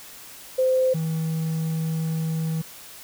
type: tone pair in turn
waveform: sine / triangle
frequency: 517 / 160.88 Hz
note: C5 / E3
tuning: -21 / -42 cents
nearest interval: octave + minor sixth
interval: 2021 cents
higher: first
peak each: -17 / -21 dBFS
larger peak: first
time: 0.58-0.94 / 0.94-2.62 s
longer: second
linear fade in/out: 10 ms
effects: white hiss -43 dBFS RMS until 3.03 s